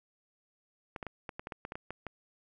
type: clicks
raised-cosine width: 0.5 ms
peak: -24 dBFS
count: 12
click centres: 0.962 / 1.028 / 1.067 / 1.292 / 1.395 / 1.471 / 1.522 / 1.651 / 1.721 / 1.755 / 1.906 / 2.067 s
effects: none